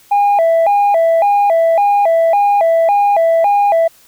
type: tone with vibrato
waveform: sine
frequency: 733 Hz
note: F#5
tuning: 16 cents flat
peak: -6 dBFS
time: 0.11-3.88 s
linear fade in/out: 10 ms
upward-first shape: square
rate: 1.8 Hz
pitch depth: 180 cents each way
effects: tanh soft clip ceiling -7 dBFS + white hiss -47 dBFS RMS until 4.07 s